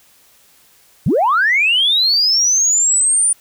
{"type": "linear sweep", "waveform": "sine", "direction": "up", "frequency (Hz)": [99.5, 9397], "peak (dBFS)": -10, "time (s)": [1.06, 3.33], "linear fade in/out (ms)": 5, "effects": ["tanh soft clip ceiling -6 dBFS", "white hiss -51 dBFS RMS until 3.4 s"]}